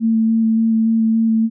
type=tone with vibrato; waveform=sine; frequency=224.2 Hz; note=A3; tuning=33 cents sharp; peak=-12 dBFS; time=0-1.5 s; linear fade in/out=50 ms; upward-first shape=square; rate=3.5 Hz; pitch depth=10 cents each way; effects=none